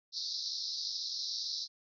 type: band-pass noise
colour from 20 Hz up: pink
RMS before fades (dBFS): -38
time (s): 0.12-1.68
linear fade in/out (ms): 50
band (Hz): 3900 to 5600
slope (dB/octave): 96
effects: none